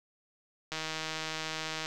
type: click train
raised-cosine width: 0.2 ms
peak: -18 dBFS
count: 181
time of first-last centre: 0.72-1.859 s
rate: 158 Hz
effects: none